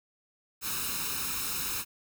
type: noise with comb filter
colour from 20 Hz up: white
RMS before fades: -33 dBFS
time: 0.61-1.85 s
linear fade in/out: 50 ms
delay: 0.76 ms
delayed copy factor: +0.7
effects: none